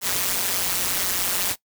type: noise with amplitude modulation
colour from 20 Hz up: white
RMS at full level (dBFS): -20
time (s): 0.01-1.56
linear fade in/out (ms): 50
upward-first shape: sine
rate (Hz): 184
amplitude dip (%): 90
effects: noise-tail reverb RT60 0.1 s tail -20 dB re dry